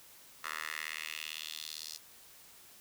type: tone with high-pass filter sweep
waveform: 10% pulse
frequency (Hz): 77.78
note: D#2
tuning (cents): 0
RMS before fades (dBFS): -42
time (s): 0.43-1.98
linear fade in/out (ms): 20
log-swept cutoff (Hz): 1400 to 5000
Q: 2.6
effects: white hiss -57 dBFS RMS until 2.8 s